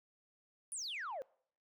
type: exponential sweep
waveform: sine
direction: down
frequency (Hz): 10190 to 493.9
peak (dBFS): -38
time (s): 0.72-1.22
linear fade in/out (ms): 0
effects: noise-tail reverb RT60 0.6 s tail -26 dB re dry + tanh soft clip ceiling -37 dBFS